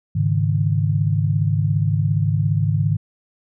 sine chord, Ab suspended fourth, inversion none, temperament just, 103.83 / 138.43 / 155.74 Hz, Ab2 / Db3 / Eb3, 0 / -2 / +2 cents, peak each -19 / -22 / -20 dBFS, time 0.15-2.97 s, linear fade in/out 10 ms, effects none

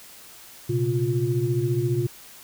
sine tone cluster, 119 / 133.6 / 352.1 Hz, A#2 / C3 / F4, +36 / +36 / +14 cents, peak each -25 dBFS, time 0.69-2.07 s, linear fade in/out 10 ms, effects white hiss -46 dBFS RMS until 2.43 s

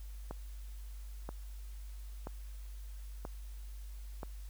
click train, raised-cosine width 1 ms, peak -27 dBFS, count 5, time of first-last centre 0.31-4.232 s, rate 1.02 Hz, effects added 50 Hz sine -43 dBFS peak until 4.49 s + white hiss -62 dBFS RMS until 4.49 s

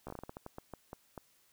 slowing click train, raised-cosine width 1 ms, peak -29 dBFS, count 14, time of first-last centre 0.07-1.177 s, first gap 14 ms, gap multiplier 1.27, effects white hiss -69 dBFS RMS until 1.52 s

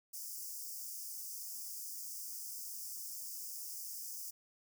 white high-pass noise, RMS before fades -45 dBFS, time 0.13-4.31 s, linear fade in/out 10 ms, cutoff 4900 Hz, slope 96 dB/octave, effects none

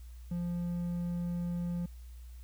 triangle tone, 174.1 Hz, F3, 5 cents flat, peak -30 dBFS, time 0.31-1.86 s, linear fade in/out 5 ms, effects added 60 Hz sine -45 dBFS peak until 2.43 s + white hiss -65 dBFS RMS until 2.43 s

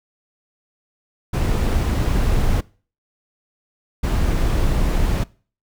brown noise bursts at uneven times, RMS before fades -18 dBFS, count 2, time 1.33-2.61 / 4.03-5.24 s, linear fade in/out 10 ms, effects noise-tail reverb RT60 0.4 s tail -22 dB re dry

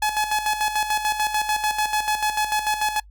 sawtooth tone with tremolo, 850 Hz, G#5, 40 cents sharp, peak -15 dBFS, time 0.02-3 s, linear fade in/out 5 ms, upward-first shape square, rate 6.8 Hz, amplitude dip 60%, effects noise-tail reverb RT60 0.1 s tail -25 dB re dry + added 50 Hz sine -44 dBFS peak until 3.1 s

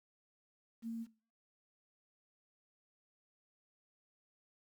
sine tone with quantisation, 228.4 Hz, A#3, 35 cents flat, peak -38 dBFS, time 0.82-1.07 s, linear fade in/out 50 ms, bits 11, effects noise-tail reverb RT60 0.4 s tail -19 dB re dry

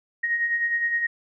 sine beating tone pair, 1864.7 / 1874.4 Hz, A#6 / A#6, 0 / +9 cents, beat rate 9.7 Hz, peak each -31 / -22 dBFS, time 0.23-1.07 s, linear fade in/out 10 ms, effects none

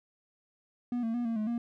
triangle tone with pitch steps, 243.3 / 226.7 / 241 / 228.8 / 214 / 236 Hz, B3 / A#3 / B3 / A#3 / A3 / A#3, -26 / -48 / -42 / -32 / -48 / +22 cents, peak -27 dBFS, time 0.92-1.58 s, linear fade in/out 2 ms, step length 110 ms, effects none

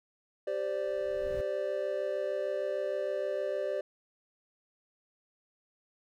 triangle chord, G suspended fourth, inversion none, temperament equal with one note detuned, 392 / 520.8 / 587.3 Hz, G4 / C5 / D5, 0 / -8 / 0 cents, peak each -35 / -34 / -31 dBFS, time 0.47-3.81 s, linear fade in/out 5 ms
brown noise with exponential growth, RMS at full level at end -40 dBFS, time 0.62-1.41 s, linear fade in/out 1 ms, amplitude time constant 170 ms
effects none

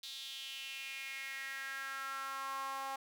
sawtooth tone with high-pass filter sweep, 270.4 Hz, C#4, 43 cents flat, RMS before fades -43 dBFS, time 0.03-2.96 s, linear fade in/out 5 ms, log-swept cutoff 3800 to 890 Hz, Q 4.8, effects none

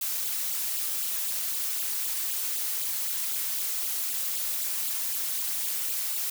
blue noise with flanger, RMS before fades -30 dBFS, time 0.01-6.3 s, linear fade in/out 5 ms, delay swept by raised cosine 0.25 to 4.85 ms, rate 3.9 Hz, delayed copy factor +0.8, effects none

